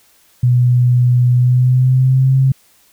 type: tone with pitch glide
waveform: sine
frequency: 123.47 to 133.1 Hz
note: B2 to C3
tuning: 0 to +30 cents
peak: -8 dBFS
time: 0.43-2.52 s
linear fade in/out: 5 ms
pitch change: +130 cents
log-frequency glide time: 1.34-2.36 s
effects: white hiss -52 dBFS RMS until 2.92 s